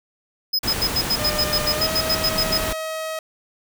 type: tone bursts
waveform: square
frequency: 5070 Hz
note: D#8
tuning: 32 cents sharp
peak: -18 dBFS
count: 15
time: 0.53-2.579 s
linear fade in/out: 10 ms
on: 61 ms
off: 81 ms
type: noise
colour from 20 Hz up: pink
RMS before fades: -26 dBFS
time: 0.63-2.73 s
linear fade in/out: 5 ms
type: tone with pitch glide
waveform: sawtooth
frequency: 605 to 635.8 Hz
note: D#5 to D#5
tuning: -49 to +37 cents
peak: -22 dBFS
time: 1.19-3.19 s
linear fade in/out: 2 ms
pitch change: +86 cents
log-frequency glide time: 1.76-1.83 s
effects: none